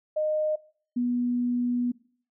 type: tone pair in turn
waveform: sine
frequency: 615 / 244.1 Hz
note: D#5 / B3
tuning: -20 / -20 cents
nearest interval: octave + major third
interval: 1600 cents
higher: first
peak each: -23 dBFS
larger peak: neither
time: 0.16-0.56 / 0.96-1.92 s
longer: second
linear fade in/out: 10 ms
effects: noise-tail reverb RT60 0.5 s tail -21 dB re dry